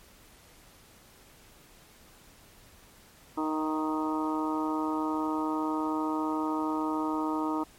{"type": "harmonic tone with a mistuned harmonic", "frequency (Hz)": 155.56, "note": "D#3", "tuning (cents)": 0, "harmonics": [2, 3, 4, 5, 6, 7, 8], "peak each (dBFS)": [-29, -40, -41, -41, -34, -41, -37], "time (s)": [3.37, 7.64], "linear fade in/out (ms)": 10, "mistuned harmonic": 4, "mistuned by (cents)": 17, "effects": ["pink hiss -56 dBFS RMS until 7.78 s", "MP3 64 kbps"]}